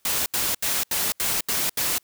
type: noise bursts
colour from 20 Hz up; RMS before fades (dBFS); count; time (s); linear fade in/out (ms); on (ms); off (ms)
white; -24; 7; 0.05-1.982; 2; 210; 77
effects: white hiss -65 dBFS RMS until 2.03 s